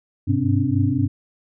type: tone cluster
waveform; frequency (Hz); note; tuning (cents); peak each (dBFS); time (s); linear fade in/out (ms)
sine; 99.2 / 102.9 / 129.1 / 261.4 / 287.3; G2 / G#2 / C3 / C4 / D4; +21 / -16 / -23 / -1 / -38; -23; 0.27-1.08; 20
effects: none